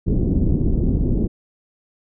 pink low-pass noise, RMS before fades -18 dBFS, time 0.06-1.28 s, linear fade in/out 20 ms, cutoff 340 Hz, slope 24 dB/octave, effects none

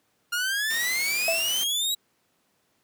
sawtooth exponential sweep, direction up, 1400 to 3906 Hz, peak -21 dBFS, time 0.32-1.95 s, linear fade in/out 10 ms
white noise, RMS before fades -35 dBFS, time 0.7-1.64 s, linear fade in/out 5 ms
sine tone with exponential decay, 660 Hz, E5, 2 cents sharp, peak -20 dBFS, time 1.28-1.55 s, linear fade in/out 2 ms, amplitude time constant 57 ms
effects pink hiss -69 dBFS RMS until 2.83 s + high-pass 150 Hz 12 dB/octave

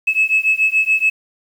sine beating tone pair, 2589 / 2596 Hz, E7 / E7, -32 / -27 cents, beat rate 7 Hz, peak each -15 dBFS, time 0.07-1.1 s, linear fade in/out 10 ms, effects tanh soft clip ceiling -6 dBFS + 7-bit

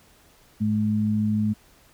sine tone pair together, 106.5 / 213 Hz, G#2 / G#3, +44 / +44 cents, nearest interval octave, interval 1200 cents, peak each -26 / -21 dBFS, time 0.6-1.54 s, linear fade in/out 20 ms, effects pink hiss -56 dBFS RMS until 1.93 s

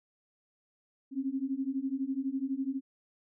sine beating tone pair, 261.9 / 273.9 Hz, C4 / C#4, +2 / -21 cents, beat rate 12 Hz, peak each -34 / -33 dBFS, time 1.11-2.81 s, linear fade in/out 50 ms, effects none

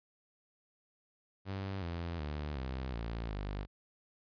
sawtooth tone with pitch steps, 97 / 84.93 / 74.37 / 65.11 / 57.01 / 49.92 Hz, G2 / F2 / D2 / C2 / A#1 / G1, -18 / -48 / +22 / -8 / -38 / +32 cents, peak -33 dBFS, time 1.45-3.67 s, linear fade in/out 50 ms, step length 370 ms, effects resampled to 11025 Hz

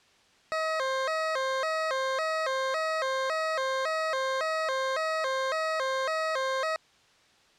20% pulse tone with vibrato, 580 Hz, D5, 22 cents flat, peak -22 dBFS, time 0.52-6.76 s, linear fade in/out 0 ms, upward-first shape square, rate 1.8 Hz, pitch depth 160 cents each way, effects white hiss -61 dBFS RMS until 7.58 s + low-pass 5000 Hz 12 dB/octave

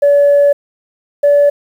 sine tone pair in turn, 572 / 576 Hz, D5 / D5, -46 / -34 cents, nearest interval unison, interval 12 cents, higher second, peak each -4 dBFS, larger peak neither, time 0.02-0.53 / 1.23-1.5 s, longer first, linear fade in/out 10 ms, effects tanh soft clip ceiling -3 dBFS + 7-bit

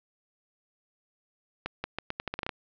accelerating click train, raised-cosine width 0.3 ms, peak -15 dBFS, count 11, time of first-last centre 1.66-2.492 s, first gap 180 ms, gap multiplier 0.81, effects low-pass 4000 Hz 12 dB/octave

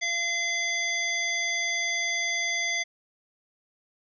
harmonic tone, 685 Hz, F5, 34 cents flat, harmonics 1 / 3 / 5 / 7 / 9, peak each -39 / -27 / -34 / -37 / -33 dBFS, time 0.01-2.84 s, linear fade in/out 20 ms, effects none

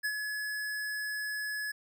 square tone with ADSR envelope, 1700 Hz, G#6, 40 cents sharp, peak -29 dBFS, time 0.03-1.72 s, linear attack 22 ms, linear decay 63 ms, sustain -5 dB, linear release 10 ms, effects none

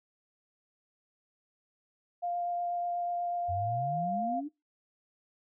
sine tone with vibrato, 700 Hz, F5, 4 cents sharp, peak -30 dBFS, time 2.22-4.41 s, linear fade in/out 20 ms, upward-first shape triangle, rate 8.2 Hz, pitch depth 10 cents each way
sine exponential sweep, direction up, 86.1 to 304.7 Hz, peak -34 dBFS, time 3.48-4.49 s, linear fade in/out 20 ms
effects noise-tail reverb RT60 0.2 s tail -22 dB re dry

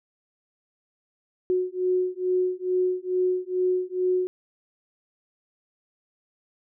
sine beating tone pair, 365.2 / 367.5 Hz, F#4 / F#4, -23 / -12 cents, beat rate 2.3 Hz, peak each -25 dBFS, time 1.5-4.27 s, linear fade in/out 0 ms, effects none

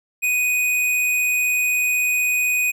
square tone, 2489 Hz, D#7, in tune, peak -18 dBFS, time 0.22-2.72 s, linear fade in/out 20 ms, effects none

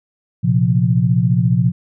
sine chord, Bb suspended second, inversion none, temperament just, 116.54 / 131.11 / 174.81 Hz, Bb2 / C3 / F3, 0 / +4 / +2 cents, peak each -16 dBFS, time 0.43-1.72 s, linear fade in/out 20 ms, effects none

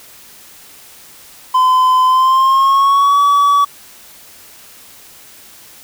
triangle tone with pitch glide, 1022 to 1140.5 Hz, C6 to C#6, -41 to +49 cents, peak -6 dBFS, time 1.54-3.65 s, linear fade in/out 10 ms, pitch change +190 cents, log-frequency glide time 2.06-3.2 s, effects white hiss -40 dBFS RMS until 5.83 s

